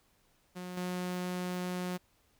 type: tone with level steps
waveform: sawtooth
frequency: 180.5 Hz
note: F#3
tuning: 43 cents flat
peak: -36 / -30 dBFS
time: 0.55-1.98 s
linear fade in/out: 20 ms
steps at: 0.77 s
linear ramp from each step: 2 ms
effects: pink hiss -70 dBFS RMS until 2.39 s